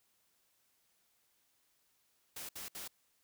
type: noise bursts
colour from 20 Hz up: white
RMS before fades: -45 dBFS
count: 3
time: 2.36-2.878 s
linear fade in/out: 5 ms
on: 130 ms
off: 64 ms
effects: white hiss -75 dBFS RMS until 3.23 s